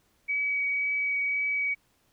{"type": "tone with vibrato", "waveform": "sine", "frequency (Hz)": 2271, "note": "C#7", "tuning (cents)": 41, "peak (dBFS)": -25, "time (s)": [0.28, 1.75], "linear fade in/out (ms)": 20, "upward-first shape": "triangle", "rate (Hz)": 1.9, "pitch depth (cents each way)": 10, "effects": ["pink hiss -68 dBFS RMS until 2.12 s"]}